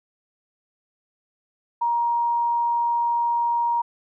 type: tone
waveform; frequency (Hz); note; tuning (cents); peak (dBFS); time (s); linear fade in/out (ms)
sine; 943; A#5; +20; -19; 1.81-3.82; 10
effects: none